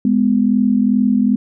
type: tone pair together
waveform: sine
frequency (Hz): 207.7 / 250.2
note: G#3 / B3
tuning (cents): 0 / +23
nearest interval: minor third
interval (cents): 323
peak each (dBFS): -14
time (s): 0.05-1.36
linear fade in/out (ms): 2
effects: none